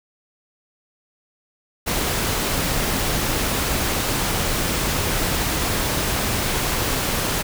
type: noise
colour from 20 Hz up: pink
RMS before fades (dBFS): -22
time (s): 1.86-7.43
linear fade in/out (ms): 20
effects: none